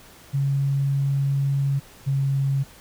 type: tone pair in turn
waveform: sine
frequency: 138.59 / 137.16 Hz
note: C#3 / C#3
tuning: 0 / -18 cents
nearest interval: unison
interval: 18 cents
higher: first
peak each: -19 dBFS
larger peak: neither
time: 0.33-1.8 / 2.06-2.64 s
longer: first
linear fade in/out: 20 ms
effects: pink hiss -48 dBFS RMS until 2.8 s